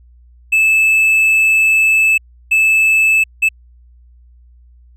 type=tone bursts at uneven times; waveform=triangle; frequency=2619 Hz; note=E7; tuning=12 cents flat; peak=-7 dBFS; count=3; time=0.52-2.18 / 2.51-3.24 / 3.42-3.49 s; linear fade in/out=10 ms; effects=added 60 Hz sine -42 dBFS peak until 4.96 s